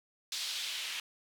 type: noise with band-pass filter sweep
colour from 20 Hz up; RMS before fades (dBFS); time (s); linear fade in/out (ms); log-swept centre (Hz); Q
white; -38; 0.32-1; 2; 4100 to 2700; 1.9
effects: none